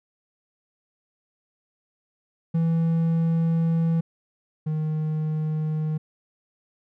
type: tone pair in turn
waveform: triangle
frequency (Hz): 164.81 / 155.27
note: E3 / D#3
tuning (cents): 0 / -3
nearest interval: minor second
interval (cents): 103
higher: first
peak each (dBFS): -17 / -21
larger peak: first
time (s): 2.54-4.01 / 4.66-5.98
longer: first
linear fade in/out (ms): 10
effects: none